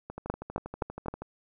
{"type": "two click trains", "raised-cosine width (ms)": 1, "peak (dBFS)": [-24, -14], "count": [15, 4], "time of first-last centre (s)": [[0.1, 1.22], [0.3, 1.083]], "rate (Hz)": [12.5, 3.83], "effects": []}